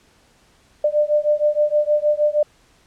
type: beating tone pair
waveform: sine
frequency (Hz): 594 / 600.4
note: D5 / D5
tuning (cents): +20 / +38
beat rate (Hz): 6.4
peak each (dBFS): -18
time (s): 0.84-2.43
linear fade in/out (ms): 5
effects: pink hiss -56 dBFS RMS until 2.86 s + low-pass 9000 Hz 12 dB/octave